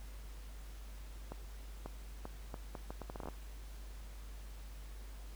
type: accelerating click train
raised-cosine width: 1 ms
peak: -29 dBFS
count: 14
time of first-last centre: 1.32-3.287 s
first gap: 540 ms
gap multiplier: 0.73
effects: added 50 Hz sine -46 dBFS peak until 5.35 s + pink hiss -59 dBFS RMS until 5.35 s